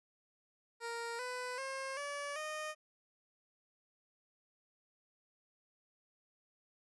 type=tone with pitch steps; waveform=15% pulse; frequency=466.2 / 499.7 / 535.5 / 574 / 615.2 Hz; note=A#4 / B4 / C5 / D5 / D#5; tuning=0 / +20 / +40 / -40 / -20 cents; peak=-33 dBFS; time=0.8-2.75 s; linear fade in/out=50 ms; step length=390 ms; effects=resampled to 24000 Hz